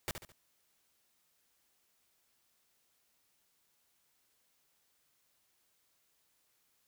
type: noise with echo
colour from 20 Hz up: pink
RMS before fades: -36 dBFS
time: 0.08-0.11 s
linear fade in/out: 0 ms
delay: 70 ms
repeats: 3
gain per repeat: -8 dB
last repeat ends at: 0.32 s
effects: white hiss -75 dBFS RMS until 6.87 s